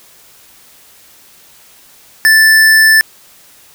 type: tone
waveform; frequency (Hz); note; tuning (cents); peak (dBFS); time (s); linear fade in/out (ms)
square; 1760; A6; 0; -5; 2.25-3.01; 0
effects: white hiss -43 dBFS RMS until 3.74 s